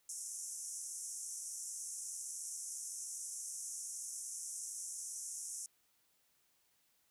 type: band-pass noise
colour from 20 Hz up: pink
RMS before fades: -45 dBFS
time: 0.09-5.66 s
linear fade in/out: 2 ms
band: 5700 to 11000 Hz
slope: 96 dB/octave
effects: white hiss -75 dBFS RMS until 7.1 s